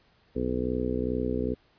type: harmonic tone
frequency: 62.4 Hz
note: B1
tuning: 19 cents sharp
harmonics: 1 / 2 / 3 / 4 / 5 / 6 / 7 / 8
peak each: -35 / -37 / -37 / -31 / -36 / -36 / -32 / -36 dBFS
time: 0.35-1.55 s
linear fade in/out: 20 ms
effects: pink hiss -64 dBFS RMS until 1.78 s + resampled to 11025 Hz